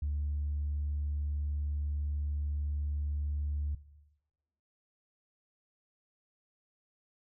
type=tone; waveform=sine; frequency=73.2 Hz; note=D2; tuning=5 cents flat; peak=-29 dBFS; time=0.02-3.75 s; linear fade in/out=5 ms; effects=noise-tail reverb RT60 1.0 s tail -18 dB re dry + tanh soft clip ceiling -27 dBFS